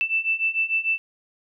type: beating tone pair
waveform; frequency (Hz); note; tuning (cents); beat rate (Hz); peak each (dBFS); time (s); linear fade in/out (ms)
sine; 2652 / 2658.7; E7 / E7; +10 / +14; 6.7; -25 / -23; 0.01-0.98; 0
effects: none